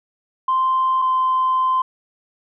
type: tone pair in turn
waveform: sine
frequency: 1043 / 1035.8 Hz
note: C6 / C6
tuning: -6 / -18 cents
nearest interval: unison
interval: 12 cents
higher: first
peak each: -14 dBFS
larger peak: neither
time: 0.48-1.02 / 1.02-1.82 s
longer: second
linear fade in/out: 5 ms
effects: tanh soft clip ceiling -11 dBFS